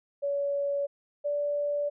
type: tone pair in turn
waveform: sine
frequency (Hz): 566 / 580.9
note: C#5 / D5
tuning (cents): +36 / -19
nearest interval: unison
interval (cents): 45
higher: second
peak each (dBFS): -26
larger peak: neither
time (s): 0.22-0.87 / 1.24-1.9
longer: second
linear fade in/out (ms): 20
effects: none